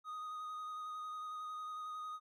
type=tone with vibrato; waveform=triangle; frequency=1244.5 Hz; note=D#6; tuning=in tune; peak=-40 dBFS; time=0.04-2.2 s; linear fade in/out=50 ms; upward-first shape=square; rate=11 Hz; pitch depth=14 cents each way; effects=none